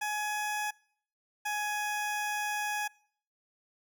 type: tone pair in turn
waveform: 20% pulse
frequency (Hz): 841 / 836.6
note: G#5 / G#5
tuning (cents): +22 / +12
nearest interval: unison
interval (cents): 10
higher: first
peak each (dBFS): -26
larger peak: neither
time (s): 0.01-0.71 / 1.45-2.88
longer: second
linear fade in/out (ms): 10
effects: noise-tail reverb RT60 0.6 s tail -25 dB re dry